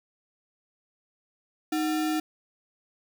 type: tone with sample-and-hold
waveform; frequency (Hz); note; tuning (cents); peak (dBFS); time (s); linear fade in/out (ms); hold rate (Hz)
sine; 311.1; D#4; 0; -24; 1.72-2.2; 5; 1050
effects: none